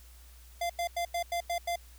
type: tone bursts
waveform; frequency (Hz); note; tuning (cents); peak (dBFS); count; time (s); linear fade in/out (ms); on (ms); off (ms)
square; 691; F5; -19; -30; 7; 0.61-1.759; 5; 87; 90
effects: added 60 Hz sine -51 dBFS peak until 1.98 s + white hiss -59 dBFS RMS until 1.98 s